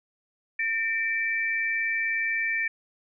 sine tone pair together, 1809.1 / 2328 Hz, A6 / D7, +48 / -16 cents, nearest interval major third, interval 436 cents, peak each -27 dBFS, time 0.59-2.68 s, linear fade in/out 5 ms, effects none

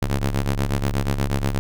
sawtooth ring-modulated tone, 69.1 Hz, C#2, 5 cents flat, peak -13 dBFS, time 0.02-1.59 s, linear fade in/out 0 ms, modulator 38.7 Hz, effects none

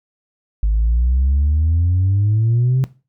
sine exponential sweep, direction up, 50.8 to 133.7 Hz, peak -11 dBFS, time 0.63-2.84 s, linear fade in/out 0 ms, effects noise-tail reverb RT60 0.3 s tail -19 dB re dry + tanh soft clip ceiling -10 dBFS

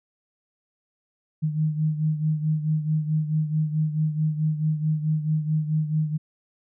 sine beating tone pair, 153.9 / 158.5 Hz, D#3 / D#3, -19 / +32 cents, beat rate 4.6 Hz, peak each -22 / -28 dBFS, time 1.42-6.18 s, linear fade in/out 20 ms, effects none

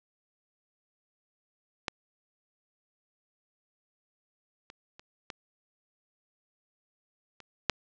clicks, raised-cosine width 0.2 ms, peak -12 / -28 / -30 / -20 / -30 / -6 dBFS, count 6, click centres 1.882 / 4.701 / 4.995 / 5.302 / 7.403 / 7.697 s, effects low-pass 6000 Hz 12 dB/octave

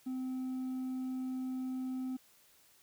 sine tone with hard clipping, 257.9 Hz, C4, 25 cents flat, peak -36 dBFS, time 0.06-2.17 s, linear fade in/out 10 ms, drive 2 dB, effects white hiss -65 dBFS RMS until 2.82 s

